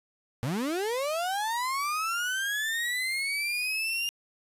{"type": "linear sweep", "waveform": "35% pulse", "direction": "up", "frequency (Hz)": [110, 2824], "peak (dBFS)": -26, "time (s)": [0.43, 4.09], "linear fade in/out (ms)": 0, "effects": ["resampled to 32000 Hz", "9-bit"]}